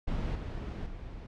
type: noise with level steps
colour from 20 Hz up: brown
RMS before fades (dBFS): -32 / -37 / -43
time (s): 0.07-1.27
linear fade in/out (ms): 10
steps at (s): 0.35 / 0.86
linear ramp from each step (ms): 5
effects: low-pass 4000 Hz 12 dB/octave